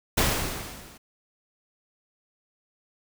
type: noise with level ramp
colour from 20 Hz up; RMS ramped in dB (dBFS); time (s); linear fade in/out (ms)
pink; -20 to -50; 0.17-0.98; 10
effects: none